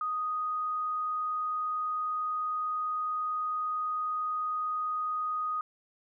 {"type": "tone", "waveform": "sine", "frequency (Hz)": 1244.5, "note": "D#6", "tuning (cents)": 0, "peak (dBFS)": -29, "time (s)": [0.01, 5.61], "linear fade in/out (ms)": 2, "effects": []}